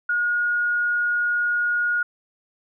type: tone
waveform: sine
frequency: 1439 Hz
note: F#6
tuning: 49 cents flat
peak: -19 dBFS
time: 0.09-2.03 s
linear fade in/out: 5 ms
effects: none